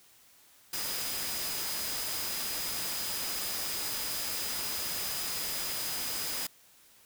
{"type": "tone in noise", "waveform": "sine", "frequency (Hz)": 4978, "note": "D#8", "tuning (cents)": 0, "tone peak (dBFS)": -40, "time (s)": [0.73, 6.47], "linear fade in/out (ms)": 5, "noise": "white", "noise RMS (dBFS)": -35, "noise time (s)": [0.73, 6.47], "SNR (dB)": -8, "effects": ["white hiss -60 dBFS RMS until 7.05 s"]}